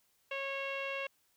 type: tone with low-pass filter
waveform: sawtooth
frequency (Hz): 548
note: C#5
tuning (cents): -20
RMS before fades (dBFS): -38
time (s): 0.31-1.07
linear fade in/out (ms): 5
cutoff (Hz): 2700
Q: 4.8
effects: white hiss -73 dBFS RMS until 1.36 s